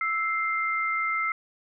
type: tone pair together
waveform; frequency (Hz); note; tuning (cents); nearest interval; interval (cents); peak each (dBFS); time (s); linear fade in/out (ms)
sine; 1318.5 / 2093; E6 / C7; 0 / 0; minor sixth; 800; -27; 0.01-1.32; 2
effects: none